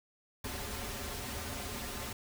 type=noise with comb filter; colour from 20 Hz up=pink; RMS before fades=-40 dBFS; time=0.44-2.13 s; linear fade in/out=5 ms; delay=6.2 ms; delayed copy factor=-1; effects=none